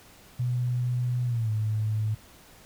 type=tone with pitch glide; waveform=sine; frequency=123.47 to 108.11 Hz; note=B2 to A2; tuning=0 to -30 cents; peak=-24 dBFS; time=0.39-2.15 s; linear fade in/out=10 ms; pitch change=-230 cents; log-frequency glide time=1.26-1.51 s; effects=pink hiss -53 dBFS RMS until 2.65 s